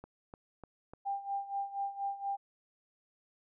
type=click train; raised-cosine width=1 ms; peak=-33 dBFS; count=4; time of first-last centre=0.04-0.936 s; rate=3.35 Hz
type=tone with tremolo; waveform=sine; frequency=795 Hz; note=G5; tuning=24 cents sharp; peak=-31 dBFS; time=1.05-2.37 s; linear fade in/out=20 ms; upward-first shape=sine; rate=4.2 Hz; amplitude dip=80%
effects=none